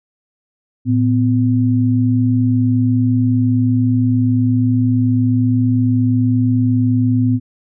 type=tone pair together; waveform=sine; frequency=112.65 / 252.9 Hz; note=A2 / B3; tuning=+41 / +41 cents; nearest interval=octave + major second; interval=1400 cents; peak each=-14 dBFS; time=0.85-7.4 s; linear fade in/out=50 ms; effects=none